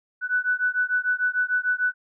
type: beating tone pair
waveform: sine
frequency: 1486 / 1492.7 Hz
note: F#6 / F#6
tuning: +7 / +15 cents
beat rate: 6.7 Hz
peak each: -24 dBFS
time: 0.21-1.94 s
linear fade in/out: 50 ms
effects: none